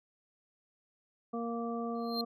harmonic tone, 233 Hz, A#3, 1 cent flat, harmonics 1 / 2 / 3 / 5, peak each -36 / -39 / -41 / -43 dBFS, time 1.33-2.25 s, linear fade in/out 10 ms
triangle tone with exponential growth, 4178 Hz, C8, 3 cents flat, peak -29 dBFS, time 1.95-2.21 s, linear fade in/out 2 ms, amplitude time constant 56 ms
effects none

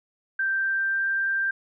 sine tone with pitch glide, 1568 to 1578.9 Hz, G6 to G6, 0 to +12 cents, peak -22 dBFS, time 0.39-1.51 s, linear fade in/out 5 ms, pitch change +12 cents, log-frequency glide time 0.55-1.07 s, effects none

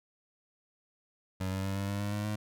25% pulse tone with pitch steps, 94.1 / 95.69 / 97.31 / 98.95 / 100.62 / 102.32 / 104.05 / 105.81 Hz, F#2 / G2 / G2 / G2 / G2 / G#2 / G#2 / G#2, +30 / -41 / -12 / +17 / +46 / -25 / +4 / +33 cents, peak -28 dBFS, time 1.4-2.36 s, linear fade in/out 10 ms, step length 120 ms, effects none

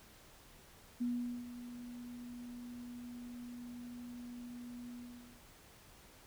sine tone with ADSR envelope, 242.6 Hz, B3, 31 cents flat, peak -32 dBFS, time 1-5.41 s, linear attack 17 ms, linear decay 430 ms, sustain -13 dB, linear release 460 ms, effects pink hiss -60 dBFS RMS until 6.26 s

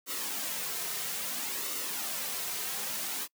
white noise with flanger, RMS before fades -35 dBFS, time 0.06-3.28 s, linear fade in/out 50 ms, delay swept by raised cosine 1.2 to 3.6 ms, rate 0.6 Hz, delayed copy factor -0.5, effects noise-tail reverb RT60 0.1 s tail -26 dB re dry + high-pass 200 Hz 12 dB/octave

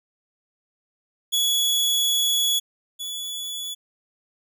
sawtooth tone pair in turn, 3382 / 3419 Hz, G#7 / G#7, +31 / +50 cents, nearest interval unison, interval 19 cents, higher second, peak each -16 / -26 dBFS, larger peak first, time 1.32-2.6 / 2.99-3.75 s, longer first, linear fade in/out 20 ms, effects none

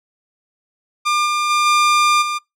sawtooth tone with level steps, 1200 Hz, D6, 37 cents sharp, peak -11 / -13 / -10 / -8 / -16 dBFS, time 1.05-2.39 s, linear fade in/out 20 ms, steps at 1.25 / 1.49 / 1.65 / 2.21 s, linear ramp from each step 20 ms, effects noise-tail reverb RT60 0.2 s tail -26 dB re dry + low-pass 8000 Hz 12 dB/octave

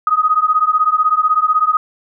sine beating tone pair, 1244.5 / 1260.5 Hz, D#6 / D#6, 0 / +22 cents, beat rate 16 Hz, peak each -14 dBFS, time 0.07-1.77 s, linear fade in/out 2 ms, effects none

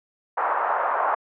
white band-pass noise, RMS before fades -23 dBFS, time 0.37-1.15 s, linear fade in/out 10 ms, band 660 to 1200 Hz, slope 24 dB/octave, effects low-pass 2000 Hz 12 dB/octave

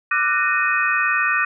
sine tone cluster, 1177 / 1369 / 1488 / 1843 / 2506 Hz, D6 / F6 / F#6 / A#6 / D#7, +3 / -35 / +9 / -20 / +12 cents, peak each -23 / -28 / -21 / -22 / -23 dBFS, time 0.11-1.45 s, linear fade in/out 5 ms, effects none

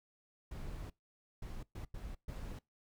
brown noise bursts at uneven times, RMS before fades -44 dBFS, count 5, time 0.51-0.9 / 1.42-1.63 / 1.75-1.85 / 1.94-2.15 / 2.28-2.59 s, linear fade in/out 5 ms, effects noise-tail reverb RT60 0.2 s tail -23 dB re dry

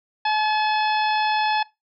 harmonic tone, 857 Hz, A5, 46 cents flat, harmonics 1 / 2 / 3 / 4 / 5 / 6, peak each -20 / -26 / -30 / -32 / -34 / -36 dBFS, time 0.25-1.63 s, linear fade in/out 5 ms, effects noise-tail reverb RT60 0.2 s tail -20 dB re dry

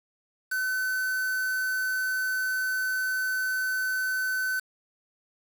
triangle tone with quantisation, 1517 Hz, F#6, 43 cents sharp, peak -24 dBFS, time 0.51-4.6 s, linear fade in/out 10 ms, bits 6, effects none

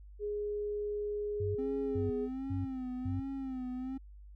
sine tone, 415.3 Hz, G#4, in tune, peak -33 dBFS, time 0.19-2.29 s, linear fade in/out 50 ms
sine tone bursts, 95.9 Hz, G2, 37 cents flat, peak -33 dBFS, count 4, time 1.4-3.2 s, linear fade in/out 5 ms, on 150 ms, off 400 ms
triangle tone with vibrato, 261.6 Hz, C4, in tune, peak -34 dBFS, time 1.58-3.98 s, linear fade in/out 10 ms, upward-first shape sine, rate 1.3 Hz, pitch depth 70 cents each way
effects added 50 Hz sine -49 dBFS peak until 4.35 s

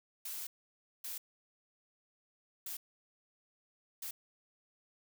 blue noise bursts at uneven times, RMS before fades -42 dBFS, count 4, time 0.25-0.47 / 1.04-1.18 / 2.66-2.77 / 4.02-4.11 s, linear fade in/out 5 ms, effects none

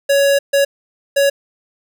square tone bursts at uneven times, 559 Hz, C#5, 14 cents sharp, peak -11 dBFS, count 3, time 0.09-0.39 / 0.53-0.65 / 1.16-1.3 s, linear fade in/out 10 ms, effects none

